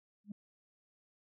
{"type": "tone with exponential growth", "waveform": "sine", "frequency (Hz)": 205.4, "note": "G#3", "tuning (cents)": -19, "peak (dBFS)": -36, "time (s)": [0.24, 0.32], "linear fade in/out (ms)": 5, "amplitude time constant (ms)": 17, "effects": ["tanh soft clip ceiling -35 dBFS"]}